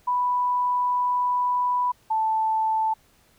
sine tone pair in turn, 987.8 / 880 Hz, B5 / A5, 0 / 0 cents, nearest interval major second, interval 200 cents, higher first, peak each -20 dBFS, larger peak neither, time 0.07-1.92 / 2.1-2.94 s, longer first, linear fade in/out 10 ms, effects pink hiss -60 dBFS RMS until 3.38 s

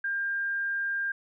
sine tone, 1600 Hz, G6, 35 cents sharp, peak -27 dBFS, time 0.04-1.12 s, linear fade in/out 5 ms, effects none

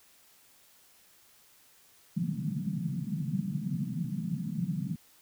white band-pass noise, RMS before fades -33 dBFS, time 2.16-4.96 s, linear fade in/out 10 ms, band 140 to 210 Hz, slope 48 dB/octave, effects white hiss -61 dBFS RMS until 5.21 s

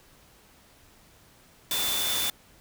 sine tone in noise, 3520 Hz, A7, in tune, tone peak -29 dBFS, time 1.71-2.3 s, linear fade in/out 2 ms, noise white, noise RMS -29 dBFS, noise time 1.71-2.3 s, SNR -3 dB, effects pink hiss -57 dBFS RMS until 2.6 s

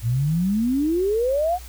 sine exponential sweep, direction up, 110 to 749 Hz, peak -18 dBFS, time 0.02-1.59 s, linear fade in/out 50 ms, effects added 60 Hz sine -37 dBFS peak until 1.68 s + white hiss -45 dBFS RMS until 1.68 s

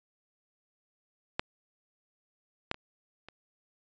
clicks, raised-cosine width 0.3 ms, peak -12 / -12 / -28 / -30 dBFS, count 4, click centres 1.395 / 2.714 / 2.744 / 3.286 s, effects resampled to 16000 Hz

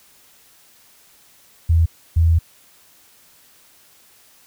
sine tone bursts at uneven times, 82.41 Hz, E2, in tune, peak -11 dBFS, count 2, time 1.69-1.86 / 2.16-2.39 s, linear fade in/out 10 ms, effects white hiss -52 dBFS RMS until 4.46 s

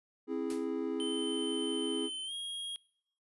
triangle chord, C augmented, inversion none, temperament equal with one note detuned, 264.7 / 329.6 / 415.3 Hz, C4 / E4 / G#4, +20 / 0 / 0 cents, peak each -35 dBFS, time 0.27-2.1 s, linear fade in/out 50 ms
white noise with exponential decay, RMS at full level -42 dBFS, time 0.5-0.72 s, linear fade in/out 1 ms, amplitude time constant 47 ms
square tone with pitch glide, 3070 to 3271 Hz, G7 to G#7, -37 to -27 cents, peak -38 dBFS, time 1-2.76 s, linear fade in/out 0 ms, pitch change +110 cents, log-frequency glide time 2.25-2.33 s
effects noise-tail reverb RT60 0.7 s tail -25 dB re dry + resampled to 24000 Hz

